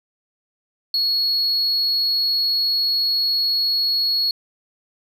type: tone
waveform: triangle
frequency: 4341 Hz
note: C#8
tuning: 37 cents flat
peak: -15 dBFS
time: 0.94-4.31 s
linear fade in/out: 2 ms
effects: tanh soft clip ceiling -12 dBFS